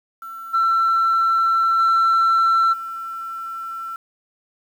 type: tone with level steps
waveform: sine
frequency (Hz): 1344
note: E6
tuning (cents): +33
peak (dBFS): -31 / -13 / -11 / -27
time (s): 0.22-3.96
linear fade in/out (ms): 2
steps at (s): 0.53 / 1.78 / 2.72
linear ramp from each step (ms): 20
effects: tanh soft clip ceiling -12 dBFS + 8-bit